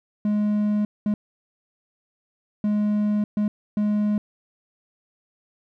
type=tone bursts at uneven times; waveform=triangle; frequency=209.1 Hz; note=G#3; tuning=12 cents sharp; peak=-17 dBFS; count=5; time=0.25-0.85 / 1.06-1.14 / 2.64-3.24 / 3.37-3.48 / 3.77-4.18 s; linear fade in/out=2 ms; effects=none